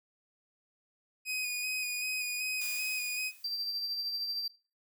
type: tone with vibrato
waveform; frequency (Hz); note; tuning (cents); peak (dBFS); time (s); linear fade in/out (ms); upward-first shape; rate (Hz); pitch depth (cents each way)
sawtooth; 2489; D#7; 0; -29; 1.25-3.32; 50; square; 2.6; 18
type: noise with exponential decay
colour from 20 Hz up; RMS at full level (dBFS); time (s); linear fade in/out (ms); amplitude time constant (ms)
blue; -39; 2.61-4.27; 5; 360
type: tone with tremolo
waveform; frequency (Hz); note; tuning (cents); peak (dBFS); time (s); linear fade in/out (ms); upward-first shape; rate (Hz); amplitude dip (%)
triangle; 4699; D8; 0; -30; 3.44-4.48; 5; triangle; 13; 45
effects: noise-tail reverb RT60 0.3 s tail -17 dB re dry